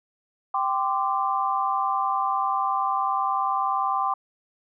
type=chord; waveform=sine; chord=G suspended fourth; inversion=none; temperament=equal with one note detuned; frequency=784 / 1034.5 / 1174.7 Hz; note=G5 / C6 / D6; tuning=0 / -20 / 0 cents; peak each=-26 dBFS; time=0.54-4.14 s; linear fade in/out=5 ms; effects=none